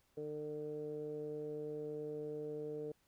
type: tone with low-pass filter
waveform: 15% pulse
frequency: 150.5 Hz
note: D3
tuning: 43 cents sharp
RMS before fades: -43 dBFS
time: 0.17-2.92 s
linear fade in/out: 5 ms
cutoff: 470 Hz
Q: 5.3
effects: pink hiss -75 dBFS RMS until 3.07 s